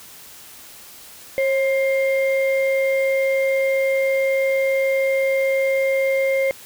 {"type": "tone pair together", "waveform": "sine", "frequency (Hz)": [538.8, 2111], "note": ["C#5", "C7"], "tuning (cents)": [-49, 15], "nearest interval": "2 octaves", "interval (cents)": 2364, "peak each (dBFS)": [-16, -23], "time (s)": [1.38, 6.51], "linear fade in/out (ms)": 0, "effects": ["tanh soft clip ceiling -11 dBFS", "white hiss -42 dBFS RMS until 6.65 s"]}